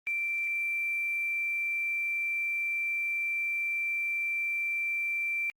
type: tone with quantisation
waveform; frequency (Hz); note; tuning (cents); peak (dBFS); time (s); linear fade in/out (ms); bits
sine; 2349; D7; 0; -28; 0.07-5.5; 0; 9
effects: Opus 24 kbps